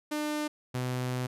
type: tone pair in turn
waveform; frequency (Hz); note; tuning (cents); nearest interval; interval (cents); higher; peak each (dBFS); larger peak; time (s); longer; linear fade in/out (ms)
sawtooth; 300.1 / 126.18; D4 / B2; +38 / +38; octave + minor third; 1500; first; -26; neither; 0.11-0.48 / 0.74-1.27; second; 10
effects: resampled to 32000 Hz